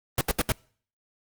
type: noise bursts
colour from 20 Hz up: pink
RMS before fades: -23 dBFS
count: 4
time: 0.18-0.52 s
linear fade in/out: 2 ms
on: 31 ms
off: 72 ms
effects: noise-tail reverb RT60 0.5 s tail -26 dB re dry + Opus 32 kbps